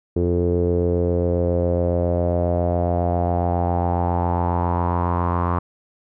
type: tone with low-pass filter sweep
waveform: sawtooth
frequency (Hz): 87.31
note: F2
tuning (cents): 0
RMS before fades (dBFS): -20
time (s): 0.16-5.59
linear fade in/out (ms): 5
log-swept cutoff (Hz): 400 to 1100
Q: 5.5
effects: none